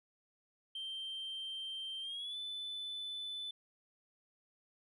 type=tone with pitch glide; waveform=sine; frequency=3140 to 3504 Hz; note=G7 to A7; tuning=+2 to -8 cents; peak=-38 dBFS; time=0.75-3.51 s; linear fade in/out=5 ms; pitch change=+190 cents; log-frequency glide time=2.01-2.37 s; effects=tanh soft clip ceiling -38 dBFS